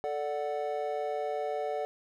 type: chord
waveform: triangle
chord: D major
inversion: second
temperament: equal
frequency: 440 / 587.3 / 740 Hz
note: A4 / D5 / F#5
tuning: 0 / 0 / 0 cents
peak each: -33 dBFS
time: 0.04-1.85 s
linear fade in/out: 0 ms
effects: none